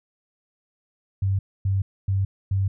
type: tone bursts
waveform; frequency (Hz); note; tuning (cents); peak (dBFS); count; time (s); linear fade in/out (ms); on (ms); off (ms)
sine; 97.1; G2; -16; -19; 4; 1.22-2.68; 5; 170; 260
effects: none